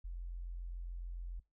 sine tone, 43.54 Hz, F1, 5 cents flat, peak -40 dBFS, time 0.04-1.4 s, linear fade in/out 10 ms, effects noise-tail reverb RT60 0.2 s tail -21 dB re dry

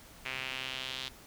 sawtooth tone with band-pass filter sweep, 130.81 Hz, C3, in tune, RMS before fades -39 dBFS, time 0.25-1.09 s, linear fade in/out 10 ms, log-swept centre 2400 to 3600 Hz, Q 3, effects pink hiss -54 dBFS RMS until 1.26 s

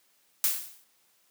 blue noise with exponential decay, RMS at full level -22 dBFS, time 0.44-0.84 s, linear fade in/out 0 ms, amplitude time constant 85 ms, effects white hiss -67 dBFS RMS until 1.3 s + high-pass 150 Hz 12 dB/octave

